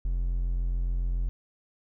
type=tone; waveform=triangle; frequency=43.57 Hz; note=F1; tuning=3 cents flat; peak=-23 dBFS; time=0.05-1.29 s; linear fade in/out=0 ms; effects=none